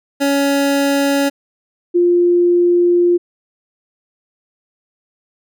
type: tone pair in turn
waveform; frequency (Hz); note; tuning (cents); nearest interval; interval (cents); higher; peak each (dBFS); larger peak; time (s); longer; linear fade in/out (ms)
25% pulse / sine; 280 / 350.2; C#4 / F4; +18 / +5; major third; 387; second; -9; neither; 0.2-1.3 / 1.94-3.18; second; 20
effects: none